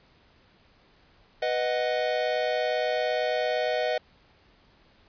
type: chord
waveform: square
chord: B major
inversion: none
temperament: equal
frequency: 493.9 / 622.3 / 740 Hz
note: B4 / D#5 / F#5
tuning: 0 / 0 / 0 cents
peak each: -30 / -28 / -32 dBFS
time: 1.42-3.98 s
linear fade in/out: 5 ms
effects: pink hiss -60 dBFS RMS until 5.08 s + resampled to 11025 Hz